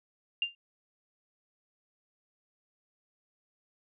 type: tone with exponential decay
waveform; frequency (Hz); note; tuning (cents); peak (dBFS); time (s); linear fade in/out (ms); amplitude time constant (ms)
sine; 2794; F7; 0; -23; 0.42-0.55; 2; 28
effects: none